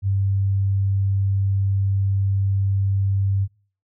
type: tone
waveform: sine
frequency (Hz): 98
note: G2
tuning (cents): 0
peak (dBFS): -17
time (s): 0.02-3.48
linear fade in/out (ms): 50
effects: noise-tail reverb RT60 0.4 s tail -24 dB re dry